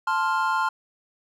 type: chord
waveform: triangle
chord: F major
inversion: first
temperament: equal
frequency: 880 / 1046.5 / 1396.9 Hz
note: A5 / C6 / F6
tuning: 0 / 0 / 0 cents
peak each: -24 / -23 / -24 dBFS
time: 0.07-0.69 s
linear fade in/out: 5 ms
effects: none